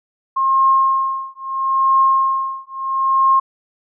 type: tone with tremolo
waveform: sine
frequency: 1070 Hz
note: C6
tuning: 38 cents sharp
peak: -9 dBFS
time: 0.36-3.4 s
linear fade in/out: 10 ms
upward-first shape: triangle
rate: 0.76 Hz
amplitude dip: 100%
effects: none